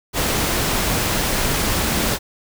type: tone in noise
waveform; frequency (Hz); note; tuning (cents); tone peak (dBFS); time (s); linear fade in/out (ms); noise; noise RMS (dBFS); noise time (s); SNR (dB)
sine; 220; A3; 0; -26; 1.82-2.13; 50; pink; -20; 0.13-2.19; -9
effects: none